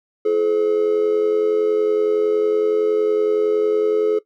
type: tone with amplitude modulation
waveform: triangle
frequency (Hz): 427.5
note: A4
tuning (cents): -50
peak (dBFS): -8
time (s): 0.25-4.19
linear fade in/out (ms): 10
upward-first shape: sine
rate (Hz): 90.8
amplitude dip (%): 75
effects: noise-tail reverb RT60 0.1 s tail -19 dB re dry + tanh soft clip ceiling -9 dBFS